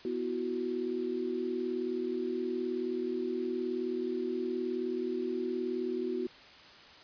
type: chord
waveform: sine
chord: B suspended fourth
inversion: none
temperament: equal with one note detuned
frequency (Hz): 246.9 / 331 / 370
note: B3 / E4 / F#4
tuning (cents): 0 / +7 / 0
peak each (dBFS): -37 / -38 / -33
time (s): 0.05-6.27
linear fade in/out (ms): 2
effects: white hiss -53 dBFS RMS until 7.03 s + resampled to 11025 Hz